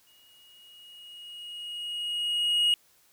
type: tone with exponential growth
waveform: triangle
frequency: 2883 Hz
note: F#7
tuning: 46 cents flat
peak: -18 dBFS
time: 0.07-2.74 s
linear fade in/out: 1 ms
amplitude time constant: 580 ms
effects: white hiss -63 dBFS RMS until 3.12 s